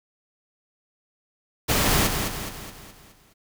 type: noise with echo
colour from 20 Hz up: pink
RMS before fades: -21 dBFS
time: 1.68-2.08 s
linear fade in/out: 20 ms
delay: 210 ms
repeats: 6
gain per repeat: -6 dB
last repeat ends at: 3.34 s
effects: none